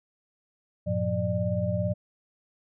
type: tone cluster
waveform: sine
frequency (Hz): 96.5 / 114.5 / 177.9 / 598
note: G2 / A#2 / F3 / D5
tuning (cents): -27 / -31 / +32 / +31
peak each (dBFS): -30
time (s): 0.86-1.94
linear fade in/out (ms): 20
effects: none